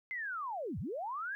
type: linear two-way sweep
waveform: sine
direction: down then up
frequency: 2100 to 69.3 to 1690 Hz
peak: -36 dBFS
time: 0.11-1.35 s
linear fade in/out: 0 ms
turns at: 0.79 s
effects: 13-bit